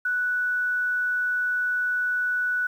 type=tone; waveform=sine; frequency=1480 Hz; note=F#6; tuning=in tune; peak=-22 dBFS; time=0.05-2.67 s; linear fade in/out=5 ms; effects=9-bit